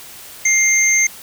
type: tone pair together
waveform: sine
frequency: 2106 / 6320 Hz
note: C7 / G8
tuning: +11 / +13 cents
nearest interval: octave + perfect fifth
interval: 1902 cents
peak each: -14 dBFS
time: 0.45-1.07 s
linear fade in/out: 5 ms
effects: white hiss -37 dBFS RMS until 1.22 s